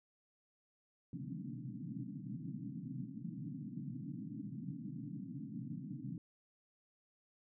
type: band-pass noise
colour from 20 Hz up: pink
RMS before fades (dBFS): -45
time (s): 1.13-6.18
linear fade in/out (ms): 2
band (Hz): 120 to 300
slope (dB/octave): 96
effects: none